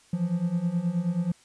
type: beating tone pair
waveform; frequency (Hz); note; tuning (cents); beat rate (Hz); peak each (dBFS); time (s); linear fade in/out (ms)
triangle; 167.7 / 177.1; E3 / F3; +30 / +24; 9.4; -27 / -24; 0.13-1.32; 5
effects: white hiss -58 dBFS RMS until 1.44 s + resampled to 22050 Hz